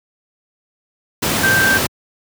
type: tone in noise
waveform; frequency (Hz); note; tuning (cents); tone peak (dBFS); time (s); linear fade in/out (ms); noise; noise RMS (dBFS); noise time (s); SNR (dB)
sine; 1568; G6; 0; -12; 1.43-1.78; 10; pink; -17; 1.22-1.87; +2
effects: high-pass 100 Hz 12 dB/octave